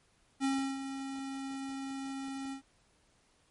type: tone with ADSR envelope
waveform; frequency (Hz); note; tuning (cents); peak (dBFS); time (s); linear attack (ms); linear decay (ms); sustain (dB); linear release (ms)
square; 270.7; C#4; -41; -28; 0.4-2.62; 44; 330; -10; 98
effects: pink hiss -69 dBFS RMS until 3.5 s + MP3 48 kbps